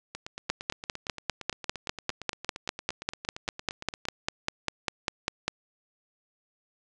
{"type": "two click trains", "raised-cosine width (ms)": 0.2, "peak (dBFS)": [-9, -20], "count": [26, 35], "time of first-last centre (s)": [[0.5, 5.48], [0.15, 4.054]], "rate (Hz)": [5.02, 8.71], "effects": ["resampled to 22050 Hz", "7-bit"]}